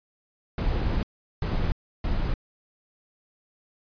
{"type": "noise bursts at uneven times", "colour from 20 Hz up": "brown", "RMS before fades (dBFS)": -25, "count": 3, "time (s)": [[0.58, 1.03], [1.42, 1.72], [2.04, 2.34]], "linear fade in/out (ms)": 2, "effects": ["resampled to 11025 Hz"]}